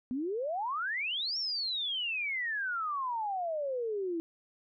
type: exponential two-way sweep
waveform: sine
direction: up then down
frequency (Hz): 240.9 to 5588 to 323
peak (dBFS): -31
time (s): 0.11-4.2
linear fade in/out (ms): 0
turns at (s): 1.38
effects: none